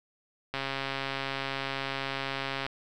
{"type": "click train", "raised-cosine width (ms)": 0.3, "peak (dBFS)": -16, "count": 290, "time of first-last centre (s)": [0.54, 2.665], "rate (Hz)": 136, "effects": []}